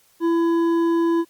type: tone with hard clipping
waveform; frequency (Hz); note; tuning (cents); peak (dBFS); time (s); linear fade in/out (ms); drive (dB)
triangle; 334.8; E4; +27; -18; 0.2-1.25; 50; 11
effects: white hiss -58 dBFS RMS until 1.29 s + Opus 48 kbps